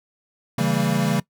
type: chord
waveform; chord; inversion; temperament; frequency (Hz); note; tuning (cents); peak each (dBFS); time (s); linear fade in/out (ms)
square; C# diminished seventh; none; equal with one note detuned; 138.59 / 164.81 / 196 / 228; C#3 / E3 / G3 / Bb3; 0 / 0 / 0 / -38; -25; 0.58-1.2; 5
effects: noise-tail reverb RT60 0.1 s tail -21 dB re dry